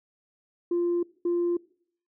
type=tone pair in turn; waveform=sine; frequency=347.2 / 347.2 Hz; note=F4 / F4; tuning=-10 / -10 cents; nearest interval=unison; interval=0 cents; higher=neither; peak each=-21 dBFS; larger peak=neither; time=0.71-1.03 / 1.25-1.57 s; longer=neither; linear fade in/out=5 ms; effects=noise-tail reverb RT60 0.6 s tail -23 dB re dry + tanh soft clip ceiling -20 dBFS